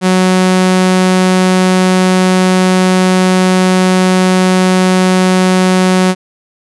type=tone; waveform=sawtooth; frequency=185 Hz; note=F#3; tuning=in tune; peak=-3 dBFS; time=0.01-6.15 s; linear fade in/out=50 ms; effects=resampled to 24000 Hz